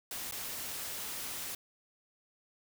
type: noise with dropouts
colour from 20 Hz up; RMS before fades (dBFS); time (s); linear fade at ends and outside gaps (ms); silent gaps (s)
white; -40; 0.11-1.55; 2; 0.312-0.322
effects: none